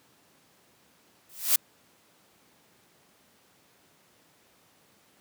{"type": "noise with exponential growth", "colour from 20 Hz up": "blue", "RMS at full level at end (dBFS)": -17, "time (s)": [1.29, 1.56], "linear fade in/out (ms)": 5, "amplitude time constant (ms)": 58, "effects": ["pink hiss -62 dBFS RMS until 5.2 s", "high-pass 150 Hz 12 dB/octave"]}